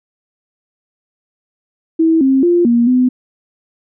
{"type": "tone with pitch steps", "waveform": "sine", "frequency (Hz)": [324.6, 267, 348, 236.5, 252.4], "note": ["E4", "C4", "F4", "A#3", "B3"], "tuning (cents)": [-27, 35, -6, 25, 38], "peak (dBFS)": -8, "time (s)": [1.99, 3.09], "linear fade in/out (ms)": 10, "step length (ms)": 220, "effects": []}